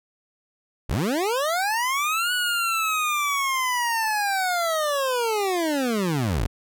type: linear two-way sweep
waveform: 25% pulse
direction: up then down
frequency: 36.71 to 1480 to 36.71 Hz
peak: -18 dBFS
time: 0.89-6.47 s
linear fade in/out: 10 ms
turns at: 2.33 s
effects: none